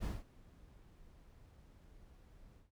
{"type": "noise with ADSR envelope", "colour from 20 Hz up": "brown", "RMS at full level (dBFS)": -37, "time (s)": [0, 2.71], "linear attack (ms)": 42, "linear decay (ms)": 190, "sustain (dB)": -23, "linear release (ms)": 140, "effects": []}